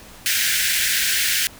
pink high-pass noise, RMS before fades -20 dBFS, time 0.26-1.47 s, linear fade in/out 0 ms, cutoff 1500 Hz, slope 96 dB/octave, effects pink hiss -43 dBFS RMS until 1.59 s

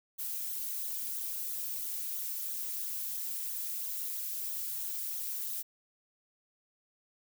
violet noise with flanger, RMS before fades -37 dBFS, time 0.18-5.63 s, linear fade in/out 20 ms, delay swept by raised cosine 0.38 to 3.38 ms, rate 3 Hz, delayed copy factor -0.65, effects none

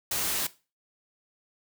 white noise, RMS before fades -29 dBFS, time 0.11-0.47 s, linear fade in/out 5 ms, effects noise-tail reverb RT60 0.3 s tail -17 dB re dry

